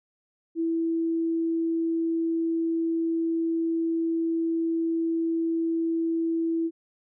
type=tone; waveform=sine; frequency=329.6 Hz; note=E4; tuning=in tune; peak=-23 dBFS; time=0.55-6.71 s; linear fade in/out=50 ms; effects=none